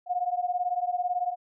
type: beating tone pair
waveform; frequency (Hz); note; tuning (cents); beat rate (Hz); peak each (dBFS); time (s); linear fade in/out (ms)
sine; 711 / 729; F5 / F#5; +31 / -26; 18; -28 / -29; 0.06-1.36; 50
effects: none